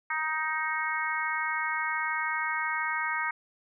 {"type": "harmonic tone", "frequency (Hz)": 312.9, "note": "D#4", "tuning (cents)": 10, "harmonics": [3, 4, 5, 6, 7], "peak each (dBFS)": [-34, -34, -34, -34, -34], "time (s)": [0.1, 3.31], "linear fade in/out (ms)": 5, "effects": []}